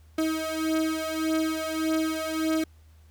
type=beating tone pair; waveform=35% pulse; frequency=316.8 / 318.5 Hz; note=D#4 / D#4; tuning=+31 / +41 cents; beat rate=1.7 Hz; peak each=-26 / -27 dBFS; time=0.18-2.64 s; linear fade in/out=5 ms; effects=added 78 Hz sine -51 dBFS peak until 3.1 s + pink hiss -65 dBFS RMS until 3.1 s